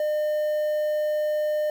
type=tone with quantisation; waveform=triangle; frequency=605 Hz; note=D#5; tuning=49 cents flat; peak=-20 dBFS; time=0-1.7 s; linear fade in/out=2 ms; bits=8; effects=none